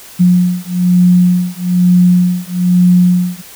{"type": "beating tone pair", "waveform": "sine", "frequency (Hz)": [178.6, 179.7], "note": ["F3", "F3"], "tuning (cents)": [39, 50], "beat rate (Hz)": 1.1, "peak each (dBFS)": -10, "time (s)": [0.19, 3.42], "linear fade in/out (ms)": 20, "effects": ["white hiss -35 dBFS RMS until 3.55 s"]}